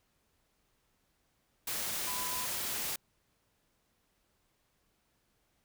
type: tone in noise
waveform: sine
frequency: 1000 Hz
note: B5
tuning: 21 cents sharp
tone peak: -41 dBFS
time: 2.07-2.46 s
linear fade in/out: 5 ms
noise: white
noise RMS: -36 dBFS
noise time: 1.67-2.96 s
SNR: -8 dB
effects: pink hiss -75 dBFS RMS until 5.64 s